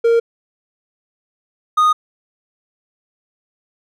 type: tone pair in turn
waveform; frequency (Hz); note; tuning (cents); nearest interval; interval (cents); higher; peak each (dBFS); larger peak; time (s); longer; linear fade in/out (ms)
triangle; 463.7 / 1237.9; A#4 / D#6; -9 / -9; octave + perfect fourth; 1700; second; -8; neither; 0.04-0.2 / 1.77-1.93; neither; 10
effects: none